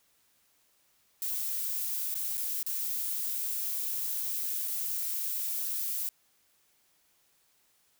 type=noise with dropouts; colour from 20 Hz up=violet; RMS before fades=-33 dBFS; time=1.22-6.09 s; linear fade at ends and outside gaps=0 ms; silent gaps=2.142-2.153 / 2.372-2.378 / 2.628-2.664 / 4.677-4.681 s; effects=white hiss -69 dBFS RMS until 7.99 s